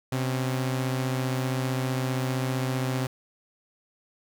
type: tone pair together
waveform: sawtooth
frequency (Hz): 128.74 / 272.8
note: C3 / C#4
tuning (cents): -28 / -28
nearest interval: octave + minor second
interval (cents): 1300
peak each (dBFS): -22 / -31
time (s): 0.12-3.07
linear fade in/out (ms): 5
effects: none